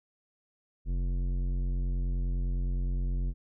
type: tone with tanh clipping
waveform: triangle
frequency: 44.82 Hz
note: F1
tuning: 46 cents sharp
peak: -29 dBFS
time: 0.85-3.34 s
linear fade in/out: 50 ms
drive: 17 dB
effects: none